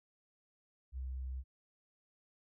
sine tone, 64.7 Hz, C2, 19 cents flat, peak -38 dBFS, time 0.92-1.44 s, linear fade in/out 50 ms, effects none

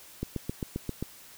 click train, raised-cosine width 3 ms, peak -18 dBFS, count 7, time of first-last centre 0.23-1.026 s, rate 7.54 Hz, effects white hiss -51 dBFS RMS until 1.37 s

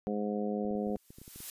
harmonic tone, 104 Hz, G#2, 3 cents sharp, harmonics 2 / 3 / 4 / 5 / 6 / 7, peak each -33 / -41 / -37 / -38 / -47 / -42 dBFS, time 0.07-0.96 s, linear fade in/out 0 ms
clicks, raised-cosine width 3 ms, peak -37 dBFS, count 12, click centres 0.651 / 0.709 / 0.753 / 0.87 / 0.901 / 0.967 / 1.105 / 1.185 / 1.216 / 1.279 / 1.36 / 1.404 s
blue noise with exponential growth, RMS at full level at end -39 dBFS, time 0.76-1.5 s, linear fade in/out 1 ms, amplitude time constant 160 ms
effects resampled to 32000 Hz

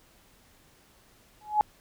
sine tone with exponential growth, 845 Hz, G#5, 30 cents sharp, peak -15 dBFS, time 1.41-1.61 s, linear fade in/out 0 ms, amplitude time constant 43 ms, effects pink hiss -60 dBFS RMS until 1.8 s

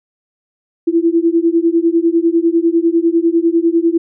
sine beating tone pair, 329.6 / 339.6 Hz, E4 / F4, 0 / -48 cents, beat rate 10 Hz, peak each -13 dBFS, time 0.87-3.98 s, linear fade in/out 10 ms, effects none

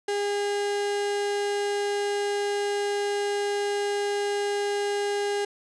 35% pulse tone, 407.1 Hz, G#4, 35 cents flat, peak -23 dBFS, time 0.08-5.45 s, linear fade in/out 5 ms, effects resampled to 22050 Hz

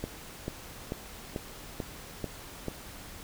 click train, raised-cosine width 2 ms, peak -19 dBFS, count 7, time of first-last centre 0.04-2.683 s, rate 2.27 Hz, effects pink hiss -46 dBFS RMS until 3.23 s

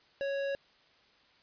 sine tone with hard clipping, 554.4 Hz, C#5, in tune, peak -33 dBFS, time 0.21-0.55 s, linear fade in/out 0 ms, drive 13 dB, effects white hiss -64 dBFS RMS until 1.42 s + resampled to 11025 Hz

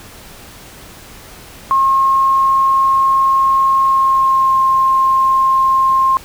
sine tone with pitch glide, 1075 to 1061.4 Hz, C6 to C6, +47 to +24 cents, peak -9 dBFS, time 1.71-6.17 s, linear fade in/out 0 ms, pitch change -23 cents, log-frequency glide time 3.85-4.59 s, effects pink hiss -37 dBFS RMS until 6.24 s

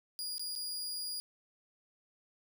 sawtooth tone with dropouts, 4864 Hz, D#8, 40 cents flat, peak -34 dBFS, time 0.19-1.2 s, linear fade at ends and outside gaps 0 ms, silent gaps 0.381-0.395 / 0.553-0.56 s, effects none

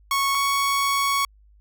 sawtooth tone pair in turn, 1104 / 1113 Hz, C#6 / C#6, -7 / +7 cents, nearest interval unison, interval 14 cents, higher second, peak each -16 dBFS, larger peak neither, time 0.11-0.35 / 0.35-1.25 s, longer second, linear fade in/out 2 ms, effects added 51 Hz sine -51 dBFS peak until 1.6 s

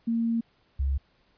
sine tone pair in turn, 230 / 68.24 Hz, A#3 / C#2, -23 / -27 cents, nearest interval octave + major sixth, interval 2104 cents, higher first, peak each -23 dBFS, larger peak neither, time 0.07-0.41 / 0.79-0.98 s, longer first, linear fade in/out 10 ms, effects pink hiss -66 dBFS RMS until 1.37 s + resampled to 11025 Hz

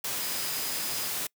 sine tone in noise, 4978 Hz, D#8, in tune, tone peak -39 dBFS, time 0.2-1.08 s, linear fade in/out 5 ms, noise white, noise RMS -32 dBFS, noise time 0.04-1.27 s, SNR -10 dB, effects noise-tail reverb RT60 0.1 s tail -25 dB re dry + high-pass 100 Hz 12 dB/octave

